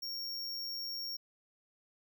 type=tone; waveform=square; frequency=5530 Hz; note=F8; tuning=18 cents flat; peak=-38 dBFS; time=0.02-1.17 s; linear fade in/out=10 ms; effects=none